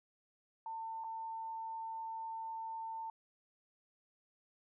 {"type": "tone with dropouts", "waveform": "sine", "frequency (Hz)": 898, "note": "A5", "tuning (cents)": 35, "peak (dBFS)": -40, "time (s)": [0.66, 3.1], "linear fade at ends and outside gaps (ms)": 2, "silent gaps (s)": [1.039, 1.043], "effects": []}